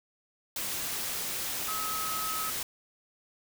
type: tone in noise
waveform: sine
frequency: 1280 Hz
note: D#6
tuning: 49 cents sharp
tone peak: -34 dBFS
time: 1.68-2.5 s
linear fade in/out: 2 ms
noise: white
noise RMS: -34 dBFS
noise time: 0.56-2.63 s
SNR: -3 dB
effects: none